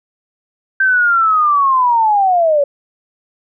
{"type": "linear sweep", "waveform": "sine", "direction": "down", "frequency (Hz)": [1568, 554.4], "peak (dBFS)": -9, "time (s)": [0.8, 2.64], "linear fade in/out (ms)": 5, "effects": []}